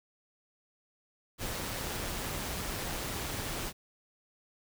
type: noise with amplitude modulation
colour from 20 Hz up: pink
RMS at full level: -35 dBFS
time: 1.38-3.73 s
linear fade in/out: 50 ms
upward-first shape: sine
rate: 184 Hz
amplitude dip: 35%
effects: none